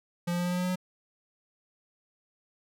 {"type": "tone with pitch steps", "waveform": "square", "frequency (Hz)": [173.8, 175.11, 176.43, 177.76, 179.1, 180.45, 181.81, 183.18], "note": ["F3", "F3", "F3", "F3", "F3", "F#3", "F#3", "F#3"], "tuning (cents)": [-8, 5, 18, 31, 44, -43, -30, -17], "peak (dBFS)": -28, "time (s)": [0.27, 0.758], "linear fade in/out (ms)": 10, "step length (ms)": 61, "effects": []}